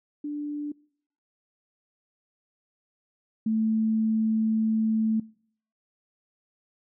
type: tone pair in turn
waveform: sine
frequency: 294 / 220.3 Hz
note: D4 / A3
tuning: +2 / +2 cents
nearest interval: perfect fourth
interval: 500 cents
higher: first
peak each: -29 / -22 dBFS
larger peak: second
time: 0.24-0.72 / 3.46-5.2 s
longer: second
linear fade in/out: 5 ms
effects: noise-tail reverb RT60 0.6 s tail -24 dB re dry